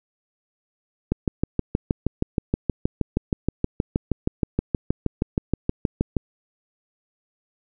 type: click train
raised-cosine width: 3 ms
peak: -7 dBFS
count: 33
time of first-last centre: 1.12-6.167 s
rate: 6.34 Hz
effects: none